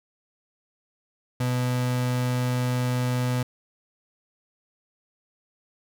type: tone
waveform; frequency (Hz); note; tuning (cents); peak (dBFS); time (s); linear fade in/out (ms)
35% pulse; 124.9; B2; +20; -21; 1.4-3.43; 5
effects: none